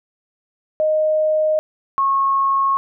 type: tone pair in turn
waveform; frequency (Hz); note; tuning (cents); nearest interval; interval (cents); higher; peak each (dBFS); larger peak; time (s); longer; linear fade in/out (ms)
sine; 620 / 1091.7; D#5 / C#6; -6 / -27; minor seventh; 979; second; -14; neither; 0.8-1.59 / 1.98-2.77; neither; 0
effects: none

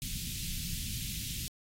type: band-stop noise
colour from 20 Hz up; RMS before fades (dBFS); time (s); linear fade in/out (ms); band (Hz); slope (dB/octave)
pink; -38; 0.02-1.48; 0; 200 to 2800; 24
effects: AAC 48 kbps

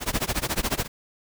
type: noise with tremolo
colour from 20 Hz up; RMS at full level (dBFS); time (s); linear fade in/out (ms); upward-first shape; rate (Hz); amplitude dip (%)
pink; -23; 0-0.88; 50; sine; 14; 95
effects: none

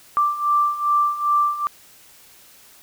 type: beating tone pair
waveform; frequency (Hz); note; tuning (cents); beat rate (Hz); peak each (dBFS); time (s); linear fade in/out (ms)
sine; 1174.7 / 1177.2; D6 / D6; 0 / +4; 2.5; -22 / -18; 0.17-1.67; 0
effects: white hiss -49 dBFS RMS until 2.82 s

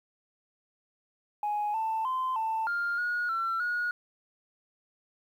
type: tone with pitch steps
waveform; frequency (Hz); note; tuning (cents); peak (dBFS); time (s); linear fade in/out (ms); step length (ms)
sine; 834 / 887 / 1033 / 888 / 1402 / 1445 / 1349 / 1447; G#5 / A5 / C6 / A5 / F6 / F#6 / E6 / F#6; +7 / +14 / -22 / +16 / +6 / -41 / +40 / -39; -26; 1.43-3.91; 2; 310
effects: tanh soft clip ceiling -24 dBFS + 10-bit

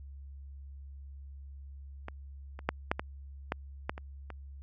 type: clicks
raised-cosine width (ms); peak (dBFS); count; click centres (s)
0.5; -24 / -29 / -12 / -12 / -18 / -15 / -16 / -27 / -27; 9; 2.084 / 2.591 / 2.69 / 2.915 / 2.995 / 3.521 / 3.895 / 3.979 / 4.303
effects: added 69 Hz sine -44 dBFS peak until 4.62 s

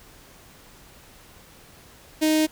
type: tone with notch filter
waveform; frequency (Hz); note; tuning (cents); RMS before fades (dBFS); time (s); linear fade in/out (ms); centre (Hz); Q
sawtooth; 311.1; D#4; 0; -20; 2.21-2.47; 20; 1200; 0.84
effects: pink hiss -50 dBFS RMS until 2.51 s

